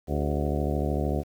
harmonic tone with a mistuned harmonic, 73.3 Hz, D2, 3 cents flat, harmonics 1 / 2 / 3 / 4 / 5 / 6 / 7 / 8 / 9 / 10, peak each -28 / -31 / -33 / -34 / -35 / -36 / -36 / -37 / -38 / -38 dBFS, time 0.07-1.24 s, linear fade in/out 50 ms, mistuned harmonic 6, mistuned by -82 cents, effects 9-bit

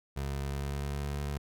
25% pulse tone with pitch glide, 69.3 to 71.66 Hz, C#2 to D2, 0 to -42 cents, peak -29 dBFS, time 0.16-1.38 s, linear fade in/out 10 ms, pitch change +58 cents, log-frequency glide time 0.41-1.15 s, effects none

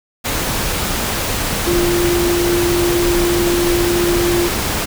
sine tone in noise, 347.6 Hz, F4, 8 cents flat, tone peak -14 dBFS, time 1.66-4.49 s, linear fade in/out 20 ms, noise pink, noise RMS -19 dBFS, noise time 0.24-4.86 s, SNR +2 dB, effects none

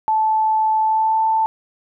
sine tone with pitch glide, 873 to 884.7 Hz, A5 to A5, -14 to +9 cents, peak -14 dBFS, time 0.08-1.46 s, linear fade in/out 0 ms, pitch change +23 cents, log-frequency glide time 0.79-1.22 s, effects none

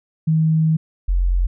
sine tone pair in turn, 158.8 / 44.56 Hz, D#3 / F1, +36 / +36 cents, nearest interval octave + minor seventh, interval 2200 cents, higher first, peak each -13 / -14 dBFS, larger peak first, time 0.27-0.77 / 1.08-1.47 s, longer first, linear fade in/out 10 ms, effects none

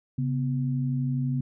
sine tone pair together, 135.98 / 248.1 Hz, C#3 / B3, -33 / +8 cents, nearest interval minor seventh, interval 1041 cents, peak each -25 / -30 dBFS, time 0.18-1.41 s, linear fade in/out 5 ms, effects none

